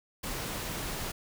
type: noise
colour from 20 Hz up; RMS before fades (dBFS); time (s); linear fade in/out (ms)
pink; -36; 0.23-1.12; 10
effects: none